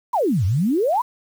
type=exponential two-way sweep; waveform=sine; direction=down then up; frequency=1046.5 to 86.4 to 1046.5 Hz; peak=-16 dBFS; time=0.13-1.02 s; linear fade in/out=10 ms; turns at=0.45 s; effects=7-bit